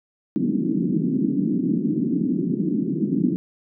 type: band-pass noise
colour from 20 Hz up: white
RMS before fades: -22 dBFS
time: 0.36-3.36 s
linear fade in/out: 0 ms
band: 160 to 320 Hz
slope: 48 dB/octave
effects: none